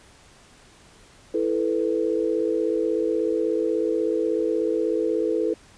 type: chord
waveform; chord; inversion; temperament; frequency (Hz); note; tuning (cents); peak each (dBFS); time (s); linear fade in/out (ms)
sine; E suspended fourth; none; equal with one note detuned; 329.6 / 437.5 / 493.9; E4 / A4 / B4; 0 / -10 / 0; -25 / -24 / -26; 1.34-5.54; 5
effects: pink hiss -52 dBFS RMS until 5.77 s + resampled to 22050 Hz